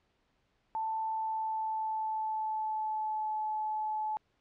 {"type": "tone with pitch glide", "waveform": "sine", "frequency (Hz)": [884, 861.3], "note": ["A5", "A5"], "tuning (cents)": [8, -37], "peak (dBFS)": -31, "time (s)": [0.75, 4.17], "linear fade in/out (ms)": 0, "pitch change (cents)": -45, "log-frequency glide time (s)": [0.99, 3.38], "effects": ["pink hiss -74 dBFS RMS until 4.4 s", "low-pass 4000 Hz 12 dB/octave"]}